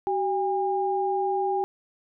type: tone pair together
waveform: sine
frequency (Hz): 381.3 / 808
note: G4 / G#5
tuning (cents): -48 / -48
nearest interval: octave + minor second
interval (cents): 1300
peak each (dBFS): -26 / -25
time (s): 0.07-1.64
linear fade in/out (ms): 0
effects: none